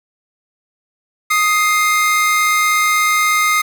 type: tone pair together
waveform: 45% pulse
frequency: 1248.7 / 2100 Hz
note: D#6 / C7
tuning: +6 / +6 cents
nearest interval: major sixth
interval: 900 cents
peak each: -15 dBFS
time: 1.3-3.62 s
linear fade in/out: 10 ms
effects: 8-bit